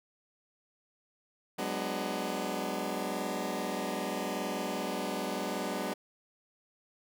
15% pulse chord, G# half-diminished seventh, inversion third, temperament just, 186.89 / 207.7 / 249.2 / 299 Hz, F#3 / G#3 / B3 / D4, +18 / 0 / +16 / +31 cents, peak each -32 dBFS, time 1.58-5.94 s, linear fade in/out 10 ms, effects none

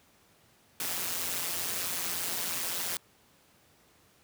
white noise with amplitude modulation, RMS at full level -30 dBFS, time 0.8-2.97 s, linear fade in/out 2 ms, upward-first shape sine, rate 175 Hz, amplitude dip 75%, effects pink hiss -63 dBFS RMS until 4.23 s + high-pass 80 Hz 12 dB/octave

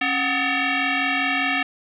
sine tone with frequency modulation, 228.5 Hz, A#3, 34 cents flat, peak -19 dBFS, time 0.01-1.63 s, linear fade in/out 5 ms, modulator 502 Hz, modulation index 5.5, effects none

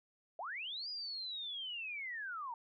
sine linear two-way sweep, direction up then down, 597 to 4952 to 893 Hz, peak -40 dBFS, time 0.39-2.54 s, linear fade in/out 2 ms, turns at 0.89 s, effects none

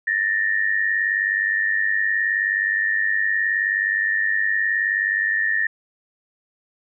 sine tone pair together, 1765.5 / 1864.7 Hz, A6 / A#6, +5 / 0 cents, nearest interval minor second, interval 95 cents, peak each -21 dBFS, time 0.07-5.67 s, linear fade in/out 5 ms, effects none

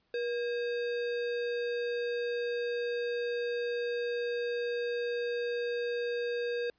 sine tone with sample-and-hold, 478.9 Hz, A#4, 47 cents sharp, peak -30 dBFS, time 0.14-6.7 s, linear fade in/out 2 ms, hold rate 2100 Hz, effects pink hiss -74 dBFS RMS until 6.78 s + resampled to 11025 Hz

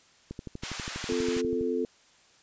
click train, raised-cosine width 3 ms, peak -24 dBFS, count 17, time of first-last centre 0.31-1.611 s, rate 12.3 Hz
pink high-pass noise, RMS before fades -37 dBFS, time 0.62-1.42 s, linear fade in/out 20 ms, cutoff 1200 Hz, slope 12 dB/octave
sine chord, F major, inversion second, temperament equal with one note detuned, 257 / 349.2 / 440 Hz, C4 / F4 / A4, -31 / 0 / 0 cents, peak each -31 / -32 / -29 dBFS, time 1.09-1.85 s, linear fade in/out 2 ms
effects white hiss -60 dBFS RMS until 2.42 s + resampled to 16000 Hz

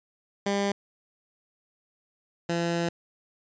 15% pulse tone pair in turn, 200 / 170.06 Hz, G3 / F3, +35 / -46 cents, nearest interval minor third, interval 281 cents, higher first, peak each -18 / -19 dBFS, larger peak first, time 0.46-0.72 / 2.49-2.89 s, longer second, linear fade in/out 5 ms, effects resampled to 16000 Hz

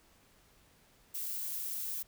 violet noise, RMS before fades -38 dBFS, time 1.14-2.03 s, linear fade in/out 10 ms, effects pink hiss -65 dBFS RMS until 2.07 s

